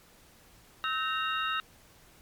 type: tone cluster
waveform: sine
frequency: 1290 / 1542 / 1845 / 2784 / 3739 Hz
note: E6 / G6 / A#6 / F7 / A#7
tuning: -38 / -29 / -18 / -6 / +4 cents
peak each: -31 / -36 / -40 / -36 / -37 dBFS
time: 0.84-1.6 s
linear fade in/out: 0 ms
effects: pink hiss -58 dBFS RMS until 2.21 s + MP3 96 kbps